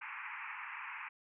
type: band-pass noise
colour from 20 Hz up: white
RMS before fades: -45 dBFS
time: 0.01-1.09 s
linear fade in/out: 10 ms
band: 850 to 2600 Hz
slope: 96 dB/octave
effects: none